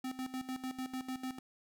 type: tone with tremolo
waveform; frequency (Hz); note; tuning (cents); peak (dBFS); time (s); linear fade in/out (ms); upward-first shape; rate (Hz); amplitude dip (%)
square; 258.6; C4; -20; -37; 0.04-1.39; 5; square; 6.7; 75
effects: none